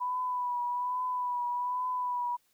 sine tone with vibrato, 987.8 Hz, B5, in tune, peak -29 dBFS, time 0-2.37 s, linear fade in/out 20 ms, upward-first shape triangle, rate 1.2 Hz, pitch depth 36 cents each way, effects white hiss -71 dBFS RMS until 2.53 s

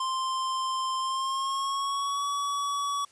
square tone with pitch glide, 1046.5 to 1134.6 Hz, C6 to C#6, 0 to +40 cents, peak -28 dBFS, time 0-3.05 s, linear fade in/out 5 ms, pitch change +140 cents, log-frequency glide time 0.99-2.26 s, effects white hiss -59 dBFS RMS until 3.11 s + resampled to 22050 Hz

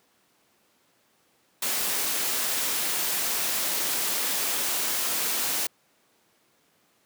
white noise, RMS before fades -27 dBFS, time 1.62-5.67 s, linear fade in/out 5 ms, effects pink hiss -65 dBFS RMS until 7.05 s + high-pass 200 Hz 12 dB/octave

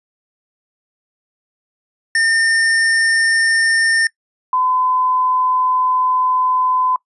square / sine tone pair in turn, 1813 / 1015.7 Hz, A#6 / B5, -49 / +48 cents, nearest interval minor seventh, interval 1003 cents, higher first, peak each -13 dBFS, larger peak neither, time 2.15-4.07 / 4.53-6.96 s, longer second, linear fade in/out 2 ms, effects noise-tail reverb RT60 0.1 s tail -23 dB re dry + resampled to 24000 Hz

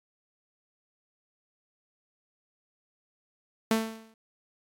sawtooth tone with exponential decay, 222.7 Hz, A3, 21 cents sharp, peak -16 dBFS, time 3.71-4.14 s, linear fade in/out 2 ms, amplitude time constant 93 ms, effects AAC 64 kbps

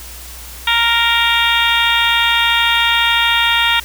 harmonic tone with a mistuned harmonic, 466.2 Hz, A#4, in tune, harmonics 2 / 3 / 4 / 5 / 6 / 7 / 8, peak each -19 / -19 / -19 / -19 / -19 / -19 / -19 dBFS, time 0.67-3.8 s, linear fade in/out 5 ms, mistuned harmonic 8, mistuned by -30 cents, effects added 60 Hz sine -34 dBFS peak until 3.84 s + white hiss -34 dBFS RMS until 3.84 s

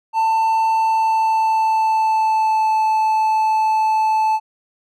triangle tone with pitch glide, 891 to 873.2 Hz, A5 to A5, +22 to -13 cents, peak -12 dBFS, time 0.13-4.4 s, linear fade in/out 50 ms, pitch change -35 cents, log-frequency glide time 0.67-2.79 s, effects none

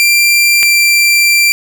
sawtooth tone pair in turn, 2369 / 2358 Hz, D7 / D7, +14 / +6 cents, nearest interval unison, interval 8 cents, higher first, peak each -3 dBFS, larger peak neither, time 0-0.63 / 0.63-1.52 s, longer second, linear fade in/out 0 ms, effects none

